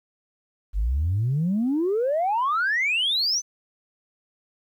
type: exponential sweep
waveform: sine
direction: up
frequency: 46.01 to 6250 Hz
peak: -19 dBFS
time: 0.73-3.42 s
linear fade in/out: 50 ms
effects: tanh soft clip ceiling -17 dBFS + 10-bit